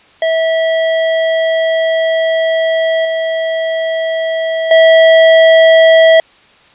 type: tone with level steps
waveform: square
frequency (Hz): 650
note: E5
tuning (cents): -24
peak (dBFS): -11 / -14 / -4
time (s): 0.22-6.2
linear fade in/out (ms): 2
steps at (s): 3.05 / 4.71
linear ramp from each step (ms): 2
effects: white hiss -45 dBFS RMS until 6.74 s + resampled to 8000 Hz